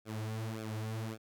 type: tone with flanger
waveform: sawtooth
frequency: 110 Hz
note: A2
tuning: in tune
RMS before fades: -39 dBFS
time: 0.05-1.18 s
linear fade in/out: 50 ms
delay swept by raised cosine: 1 to 6 ms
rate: 1.8 Hz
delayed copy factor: -0.9
effects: none